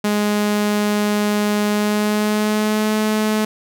sawtooth tone with pitch glide, 208.2 to 215 Hz, G#3 to A3, +5 to -40 cents, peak -12 dBFS, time 0.04-3.45 s, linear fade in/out 5 ms, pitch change +55 cents, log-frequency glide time 1.68-2.95 s, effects none

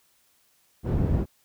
white low-pass noise, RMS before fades -24 dBFS, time 0.83-1.26 s, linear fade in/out 50 ms, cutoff 190 Hz, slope 12 dB/octave, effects white hiss -65 dBFS RMS until 1.44 s

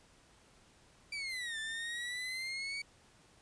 30% pulse exponential two-way sweep, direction down then up, 2349 to 1760 to 2265 Hz, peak -35 dBFS, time 1.12-2.82 s, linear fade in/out 5 ms, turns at 1.59 s, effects pink hiss -64 dBFS RMS until 3.41 s + resampled to 22050 Hz

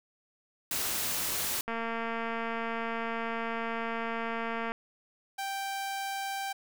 white noise, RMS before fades -32 dBFS, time 0.71-1.61 s, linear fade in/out 2 ms
click train, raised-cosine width 0.5 ms, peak -20 dBFS, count 697, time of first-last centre 1.68-4.719 s, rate 229 Hz
sawtooth tone, 784 Hz, G5, in tune, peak -29 dBFS, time 5.38-6.53 s, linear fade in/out 10 ms
effects none

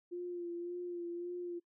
sine tone with vibrato, 349.2 Hz, F4, in tune, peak -38 dBFS, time 0.11-1.6 s, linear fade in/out 20 ms, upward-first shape sine, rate 1.8 Hz, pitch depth 28 cents each way, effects noise-tail reverb RT60 0.1 s tail -24 dB re dry

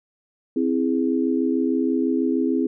sine chord, C augmented, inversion none, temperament equal with one note detuned, 261.6 / 327.9 / 415.3 Hz, C4 / E4 / G#4, 0 / -9 / 0 cents, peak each -21 / -23 / -26 dBFS, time 0.56-2.67 s, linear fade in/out 5 ms, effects none

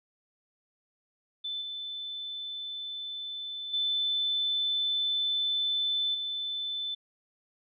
sine tone with level steps, 3520 Hz, A7, in tune, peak -32 / -35 / -26 / -31 dBFS, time 1.44-6.95 s, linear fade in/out 10 ms, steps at 1.61 / 3.73 / 6.14 s, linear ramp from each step 10 ms, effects none

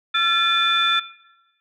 sine tone cluster, 1358 / 1736 / 2417 / 3513 Hz, F6 / A6 / D7 / A7, -49 / -24 / +49 / -3 cents, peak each -20 / -25 / -25 / -20 dBFS, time 0.14-1 s, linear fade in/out 10 ms, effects noise-tail reverb RT60 1.0 s tail -17 dB re dry + tanh soft clip ceiling -7 dBFS

